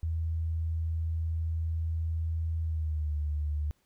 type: tone with pitch glide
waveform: sine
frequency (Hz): 81.3 to 74.55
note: E2 to D2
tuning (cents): -23 to +27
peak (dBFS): -28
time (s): 0.03-3.71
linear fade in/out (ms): 0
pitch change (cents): -150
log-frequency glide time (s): 2.61-3.16
effects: pink hiss -72 dBFS RMS until 3.85 s